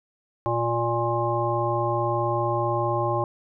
harmonic tone, 117.7 Hz, A#2, 17 cents sharp, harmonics 1 / 3 / 5 / 7 / 9, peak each -28 / -28 / -28 / -28 / -28 dBFS, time 0.46-3.24 s, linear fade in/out 0 ms, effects none

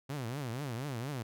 sawtooth tone with vibrato, 129.3 Hz, C3, 20 cents flat, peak -32 dBFS, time 0.09-1.23 s, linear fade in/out 10 ms, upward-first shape triangle, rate 4.2 Hz, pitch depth 290 cents each way, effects none

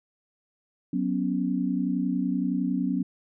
sine chord, F# suspended fourth, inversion none, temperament just, 185 / 246.7 / 277.5 Hz, F#3 / B3 / C#4, 0 / -2 / +2 cents, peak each -28 dBFS, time 0.93-3.03 s, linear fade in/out 5 ms, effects none

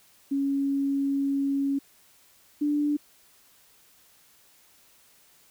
sine tone pair in turn, 277.2 / 293.7 Hz, C#4 / D4, 0 / 0 cents, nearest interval minor second, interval 100 cents, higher second, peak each -23 / -22 dBFS, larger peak second, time 0.31-1.79 / 2.61-2.97 s, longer first, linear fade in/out 10 ms, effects white hiss -59 dBFS RMS until 5.5 s

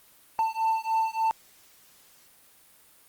triangle beating tone pair, 890 / 893.4 Hz, A5 / A5, +20 / +26 cents, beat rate 3.4 Hz, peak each -25 dBFS, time 0.39-1.31 s, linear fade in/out 0 ms, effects white hiss -57 dBFS RMS until 3.08 s + Opus 32 kbps

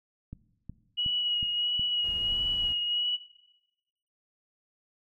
click train, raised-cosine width 5 ms, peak -27 dBFS, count 5, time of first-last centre 0.33-1.795 s, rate 2.73 Hz
sine tone with vibrato, 2910 Hz, F#7, 29 cents flat, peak -26 dBFS, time 0.97-3.17 s, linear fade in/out 20 ms, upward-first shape sine, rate 1.5 Hz, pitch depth 18 cents each way
brown noise, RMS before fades -42 dBFS, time 2.04-2.73 s, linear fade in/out 5 ms
effects noise-tail reverb RT60 1.0 s tail -17 dB re dry

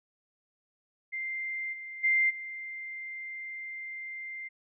sine tone with level steps, 2093 Hz, C7, in tune, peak -32 / -39 / -22 / -37 dBFS, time 1.12-4.49 s, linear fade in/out 20 ms, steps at 1.72 / 2.03 / 2.29 s, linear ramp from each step 20 ms, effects none

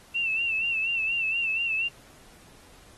sine tone with vibrato, 2688 Hz, E7, 33 cents sharp, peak -24 dBFS, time 0.14-1.89 s, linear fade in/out 20 ms, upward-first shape sine, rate 4.2 Hz, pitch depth 64 cents each way, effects pink hiss -54 dBFS RMS until 2.97 s + AAC 32 kbps

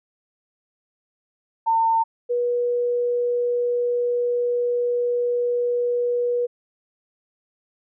sine tone pair in turn, 905 / 484.4 Hz, A5 / B4, +48 / -34 cents, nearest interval major seventh, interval 1082 cents, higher first, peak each -16 / -19 dBFS, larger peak first, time 1.66-2.04 / 2.29-6.47 s, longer second, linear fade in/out 20 ms, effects none

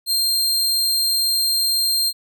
sawtooth tone, 4186 Hz, C8, in tune, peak -14 dBFS, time 0.06-2.13 s, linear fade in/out 50 ms, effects none

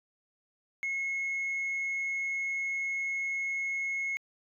sine tone, 2174 Hz, C#7, 34 cents flat, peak -28 dBFS, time 0.83-4.17 s, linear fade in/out 0 ms, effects tanh soft clip ceiling -28 dBFS

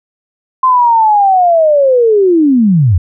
sine linear sweep, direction down, 1046.5 to 77.78 Hz, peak -5 dBFS, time 0.63-2.98 s, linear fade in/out 5 ms, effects none

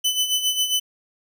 sawtooth tone with tremolo, 3011 Hz, F#7, 30 cents sharp, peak -14 dBFS, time 0.04-0.8 s, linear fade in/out 10 ms, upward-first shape sine, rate 7.4 Hz, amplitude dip 65%, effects none

